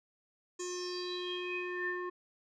square tone with low-pass filter sweep, 358.8 Hz, F4, 47 cents sharp, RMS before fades -38 dBFS, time 0.59-2.1 s, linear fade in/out 10 ms, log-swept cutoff 7100 to 1400 Hz, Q 9.3, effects none

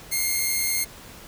5% pulse tone pair together, 2115 / 2179 Hz, C7 / C#7, +18 / -30 cents, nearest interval minor second, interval 52 cents, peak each -13 / -19 dBFS, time 0.11-0.85 s, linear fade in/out 20 ms, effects pink hiss -44 dBFS RMS until 1.27 s

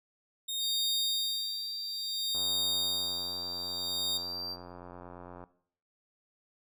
sawtooth tone with tremolo, 3700 Hz, A#7, 14 cents flat, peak -26 dBFS, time 0.48-4.18 s, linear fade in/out 10 ms, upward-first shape sine, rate 0.58 Hz, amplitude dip 85%
triangle tone, 4699 Hz, D8, in tune, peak -35 dBFS, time 0.59-4.57 s, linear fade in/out 50 ms
click train, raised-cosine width 1 ms, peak -32 dBFS, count 275, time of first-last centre 2.35-5.439 s, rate 88.7 Hz
effects noise-tail reverb RT60 0.6 s tail -17 dB re dry

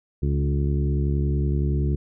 harmonic tone with a mistuned harmonic, 70.7 Hz, C#2, 35 cents sharp, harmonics 1 / 2 / 3 / 4 / 5 / 6, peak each -22 / -24 / -32 / -35 / -32 / -39 dBFS, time 0.22-1.96 s, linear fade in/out 10 ms, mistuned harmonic 3, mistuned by +18 cents, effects none

